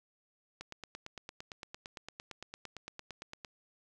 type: click train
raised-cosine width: 0.2 ms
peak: -26 dBFS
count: 26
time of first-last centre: 0.61-3.448 s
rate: 8.81 Hz
effects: none